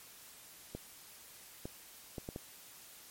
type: clicks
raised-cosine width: 2 ms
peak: -27 dBFS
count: 5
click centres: 0.75 / 1.655 / 2.182 / 2.289 / 2.361 s
effects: white hiss -55 dBFS RMS until 3.1 s + MP3 64 kbps

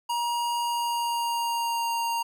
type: tone with pitch glide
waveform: square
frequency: 949 to 931.6 Hz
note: A#5 to A#5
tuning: +31 to -1 cents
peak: -26 dBFS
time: 0.09-2.23 s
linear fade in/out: 10 ms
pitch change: -32 cents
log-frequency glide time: 0.58-1.89 s
effects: none

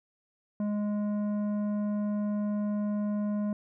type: tone with tanh clipping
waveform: sine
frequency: 207.7 Hz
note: G#3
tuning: in tune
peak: -29 dBFS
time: 0.6-3.53 s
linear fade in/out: 2 ms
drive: 10 dB
effects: none

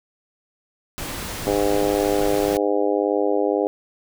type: noise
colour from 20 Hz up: pink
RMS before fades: -30 dBFS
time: 0.98-2.57 s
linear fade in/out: 0 ms
type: harmonic tone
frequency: 101.9 Hz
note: G#2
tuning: 32 cents flat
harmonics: 3 / 4 / 5 / 6 / 7 / 8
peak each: -24 / -22 / -23 / -27 / -30 / -30 dBFS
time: 1.47-3.67 s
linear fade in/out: 0 ms
effects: none

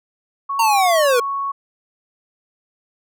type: tone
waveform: sine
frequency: 1108.7 Hz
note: C#6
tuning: in tune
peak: -20 dBFS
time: 0.49-1.52 s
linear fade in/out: 10 ms
type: linear sweep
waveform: square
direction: down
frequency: 932.3 to 466.2 Hz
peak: -14 dBFS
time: 0.59-1.2 s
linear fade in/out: 5 ms
effects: none

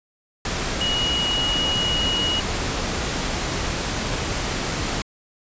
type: tone in noise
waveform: sine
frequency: 2900 Hz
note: F#7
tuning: 35 cents flat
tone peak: -21 dBFS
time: 0.81-2.4 s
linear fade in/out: 2 ms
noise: pink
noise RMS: -25 dBFS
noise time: 0.45-5.02 s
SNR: +1 dB
effects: resampled to 16000 Hz

